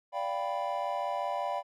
triangle chord, G dominant seventh, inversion second, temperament equal with one note detuned, 582.9 / 698.5 / 784 / 987.8 Hz, D5 / F5 / G5 / B5, -13 / 0 / 0 / 0 cents, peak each -34 dBFS, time 0.12-1.63 s, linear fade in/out 50 ms, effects none

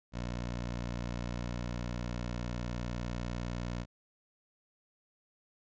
15% pulse tone, 59.8 Hz, A#1, 45 cents sharp, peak -29 dBFS, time 0.12-3.86 s, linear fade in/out 50 ms, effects resampled to 16000 Hz

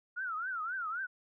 sine tone with vibrato, 1396.9 Hz, F6, in tune, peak -34 dBFS, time 0.16-1.07 s, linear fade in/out 20 ms, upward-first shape triangle, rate 3.8 Hz, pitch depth 230 cents each way, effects none

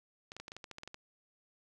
clicks, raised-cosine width 0.2 ms, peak -28 dBFS, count 12, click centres 0.319 / 0.366 / 0.4 / 0.481 / 0.519 / 0.566 / 0.642 / 0.713 / 0.784 / 0.834 / 0.876 / 0.944 s, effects none

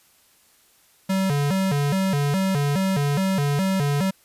square tone with vibrato, 165.7 Hz, E3, 9 cents sharp, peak -20 dBFS, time 1.09-4.11 s, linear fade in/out 10 ms, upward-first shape square, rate 2.4 Hz, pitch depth 250 cents each way, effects white hiss -58 dBFS RMS until 4.24 s + resampled to 32000 Hz

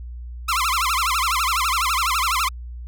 sawtooth tone with vibrato, 1179 Hz, D6, 6 cents sharp, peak -15 dBFS, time 0.48-2.49 s, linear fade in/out 10 ms, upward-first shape sine, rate 12 Hz, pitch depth 270 cents each way, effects added 60 Hz sine -31 dBFS peak until 2.87 s

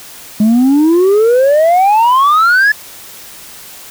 sine exponential sweep, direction up, 207.7 to 1736 Hz, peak -3 dBFS, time 0.4-2.72 s, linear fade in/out 5 ms, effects tanh soft clip ceiling -5 dBFS + white hiss -33 dBFS RMS until 3.9 s

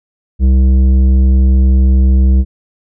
sine tone with tanh clipping, 65.2 Hz, C2, 5 cents flat, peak -7 dBFS, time 0.39-2.45 s, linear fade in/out 50 ms, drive 10 dB, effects none

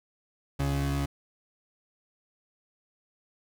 30% pulse tone pair together, 69.6 / 139.51 Hz, C#2 / C#3, +8 / +11 cents, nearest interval octave, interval 1203 cents, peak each -27 dBFS, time 0.59-1.06 s, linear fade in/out 10 ms, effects none

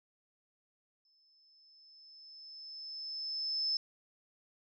sine tone with exponential growth, 5250 Hz, E8, 8 cents flat, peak -29 dBFS, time 1.05-3.77 s, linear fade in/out 2 ms, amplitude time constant 590 ms, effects none

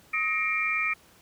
sine tone cluster, 1264 / 1865 / 2163 / 2365 Hz, D#6 / A#6 / C#7 / D7, +27 / 0 / -43 / +12 cents, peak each -32 / -34 / -33 / -26 dBFS, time 0.13-0.94 s, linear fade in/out 10 ms, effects pink hiss -57 dBFS RMS until 1.21 s + high-pass 60 Hz 12 dB/octave

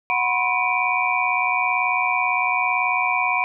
sine tone cluster, 735 / 982 / 1060 / 2312 / 2433 Hz, F#5 / B5 / C6 / D7 / D#7, -12 / -10 / +22 / -28 / -39 cents, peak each -25 / -24 / -27 / -23 / -25 dBFS, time 0.1-3.44 s, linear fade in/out 0 ms, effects none

